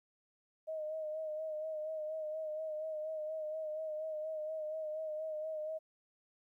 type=tone with vibrato; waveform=sine; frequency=623 Hz; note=D#5; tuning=2 cents sharp; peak=-37 dBFS; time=0.67-5.79 s; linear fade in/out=20 ms; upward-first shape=sine; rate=4.2 Hz; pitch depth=38 cents each way; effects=13-bit